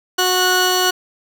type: tone pair together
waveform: 15% pulse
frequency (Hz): 366.7 / 1469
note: F#4 / F#6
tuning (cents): -15 / -13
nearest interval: 2 octaves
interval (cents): 2402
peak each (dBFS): -10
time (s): 0.18-0.91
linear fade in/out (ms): 10
effects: none